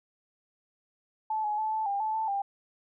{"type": "tone with pitch steps", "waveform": "sine", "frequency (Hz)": [870, 841, 869, 874, 800, 870, 882, 796], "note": ["A5", "G#5", "A5", "A5", "G5", "A5", "A5", "G5"], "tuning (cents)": [-20, 22, -22, -12, 35, -20, 4, 26], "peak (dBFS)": -27, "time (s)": [1.3, 2.42], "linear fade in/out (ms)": 5, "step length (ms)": 140, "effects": []}